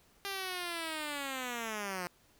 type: linear sweep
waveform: 5% pulse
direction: down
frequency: 399.6 to 174.2 Hz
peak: -25 dBFS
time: 0.25-2.07 s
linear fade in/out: 0 ms
effects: pink hiss -66 dBFS RMS until 2.39 s